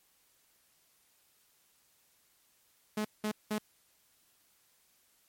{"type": "tone bursts", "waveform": "sawtooth", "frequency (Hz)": 212.9, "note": "G#3", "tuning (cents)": 43, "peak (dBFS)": -27, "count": 3, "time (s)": [2.97, 3.584], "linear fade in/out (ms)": 5, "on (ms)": 78, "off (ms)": 190, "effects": ["white hiss -69 dBFS RMS until 5.28 s", "MP3 64 kbps"]}